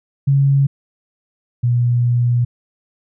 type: tone pair in turn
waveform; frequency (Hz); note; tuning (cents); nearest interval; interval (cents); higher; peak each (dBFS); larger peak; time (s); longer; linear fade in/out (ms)
sine; 138.5 / 121.01; C#3 / B2; -1 / -35; major second; 234; first; -10 / -12; first; 0.27-0.67 / 1.63-2.45; second; 10
effects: none